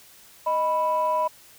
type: tone pair together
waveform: sine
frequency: 622.3 / 986.6 Hz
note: D#5 / B5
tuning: 0 / -2 cents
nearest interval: minor sixth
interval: 798 cents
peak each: -24 / -21 dBFS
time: 0.46-1.28 s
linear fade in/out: 10 ms
effects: tanh soft clip ceiling -15 dBFS + white hiss -51 dBFS RMS until 1.58 s